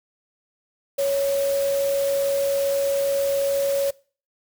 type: tone in noise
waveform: sine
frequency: 556 Hz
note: C#5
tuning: 5 cents sharp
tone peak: -19 dBFS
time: 0.98-3.91 s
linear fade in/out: 10 ms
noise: white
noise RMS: -34 dBFS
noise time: 0.98-3.91 s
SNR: +12 dB
effects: noise-tail reverb RT60 0.4 s tail -22 dB re dry